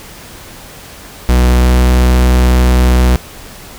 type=tone with pitch glide; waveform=45% pulse; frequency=61.74 to 62.24 Hz; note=B1 to B1; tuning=0 to +14 cents; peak=-6 dBFS; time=1.29-3.16 s; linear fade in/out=0 ms; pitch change=+14 cents; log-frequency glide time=1.45-1.81 s; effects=pink hiss -33 dBFS RMS until 3.78 s